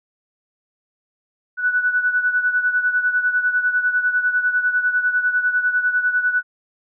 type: beating tone pair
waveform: sine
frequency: 1480 / 1490 Hz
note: F#6 / F#6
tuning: 0 / +12 cents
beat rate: 10 Hz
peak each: -17 / -23 dBFS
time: 1.57-6.43 s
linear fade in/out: 50 ms
effects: none